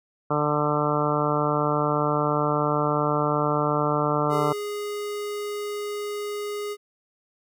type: harmonic tone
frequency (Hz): 148.6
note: D3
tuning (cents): +21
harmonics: 1 / 2 / 3 / 4 / 5 / 6 / 7 / 8 / 9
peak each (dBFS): -28 / -29 / -28 / -28 / -32 / -31 / -32 / -28 / -31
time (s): 0.3-4.53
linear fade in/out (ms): 10
type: tone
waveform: square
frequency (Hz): 413.7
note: G#4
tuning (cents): -7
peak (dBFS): -29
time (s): 4.29-6.77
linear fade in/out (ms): 50
effects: none